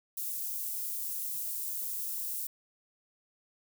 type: high-pass noise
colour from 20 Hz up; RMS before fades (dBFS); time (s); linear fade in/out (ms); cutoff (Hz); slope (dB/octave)
white; -36; 0.17-2.47; 5; 11000; 12
effects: none